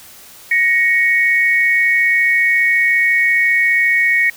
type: tone pair together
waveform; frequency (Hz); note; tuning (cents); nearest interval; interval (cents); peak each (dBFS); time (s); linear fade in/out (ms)
sine; 1882.4 / 2217; A#6 / C#7; +16 / 0; minor third; 284; -13 / -14; 0.51-4.3; 5
effects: white hiss -40 dBFS RMS until 4.36 s